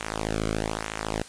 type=tone with flanger; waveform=sawtooth; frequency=53.9 Hz; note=A1; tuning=35 cents flat; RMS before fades=-30 dBFS; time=0-1.23 s; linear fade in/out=10 ms; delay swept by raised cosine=0.2 to 1.13 ms; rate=1.1 Hz; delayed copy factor=-0.95; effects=white hiss -46 dBFS RMS until 1.28 s + resampled to 22050 Hz